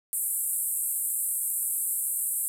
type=band-pass noise; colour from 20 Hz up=pink; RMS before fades=-29 dBFS; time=0.13-2.48 s; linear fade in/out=0 ms; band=8000 to 14000 Hz; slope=96 dB/octave; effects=none